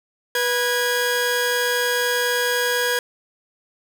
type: tone pair together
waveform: sawtooth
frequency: 489.1 / 1645 Hz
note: B4 / G#6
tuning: -17 / -17 cents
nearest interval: octave + major sixth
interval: 2100 cents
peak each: -18 dBFS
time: 0.35-2.99 s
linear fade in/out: 2 ms
effects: none